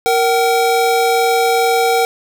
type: tone pair together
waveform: square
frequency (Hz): 466.2 / 762.9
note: A#4 / G5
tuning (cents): 0 / -47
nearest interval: major sixth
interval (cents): 853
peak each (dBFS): -15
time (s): 0.06-2.05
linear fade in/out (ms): 0
effects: none